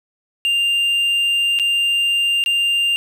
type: tone with dropouts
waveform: triangle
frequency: 2794 Hz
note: F7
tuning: in tune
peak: -13 dBFS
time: 0.45-2.96 s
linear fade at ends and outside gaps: 0 ms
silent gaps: 1.589-1.597 / 2.439-2.461 s
effects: none